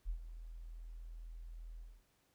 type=tone with ADSR envelope; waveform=sine; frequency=41.2 Hz; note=E1; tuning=in tune; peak=-34 dBFS; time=0.05-2.03 s; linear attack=41 ms; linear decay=90 ms; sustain=-12 dB; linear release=240 ms; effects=pink hiss -75 dBFS RMS until 2.34 s